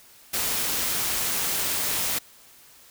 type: noise with amplitude modulation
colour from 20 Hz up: white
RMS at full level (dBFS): -25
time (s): 0.33-2.19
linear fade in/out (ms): 10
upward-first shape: sine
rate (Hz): 184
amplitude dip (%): 25
effects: white hiss -52 dBFS RMS until 2.9 s